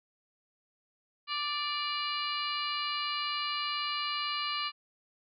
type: harmonic tone with a mistuned harmonic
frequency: 587.3 Hz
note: D5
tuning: in tune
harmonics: 2 / 3 / 4 / 5 / 6 / 7 / 8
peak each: -35 / -44 / -39 / -37 / -47 / -38 / -43 dBFS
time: 1.27-4.72 s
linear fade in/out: 50 ms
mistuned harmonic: 5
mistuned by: -30 cents
effects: none